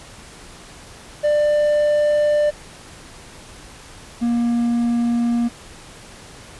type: tone pair in turn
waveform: triangle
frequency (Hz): 594 / 236.5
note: D5 / A#3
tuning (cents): +20 / +25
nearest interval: octave + major third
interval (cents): 1595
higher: first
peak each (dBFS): -12 / -14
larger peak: first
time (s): 1.23-2.51 / 4.21-5.49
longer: neither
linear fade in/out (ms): 20
effects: pink hiss -41 dBFS RMS until 6.59 s + resampled to 24000 Hz